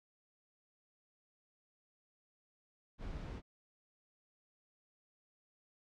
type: noise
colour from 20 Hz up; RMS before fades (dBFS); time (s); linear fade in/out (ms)
brown; -44; 2.98-3.42; 50
effects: low-pass 5000 Hz 12 dB/octave